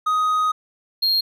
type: tone pair in turn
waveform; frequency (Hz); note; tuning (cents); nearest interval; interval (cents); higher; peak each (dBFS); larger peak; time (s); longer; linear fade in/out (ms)
triangle; 1252 / 4233; D#6 / C8; +10 / +19; octave + major sixth; 2109; second; -15; neither; 0.06-0.52 / 1.02-1.21; first; 10
effects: none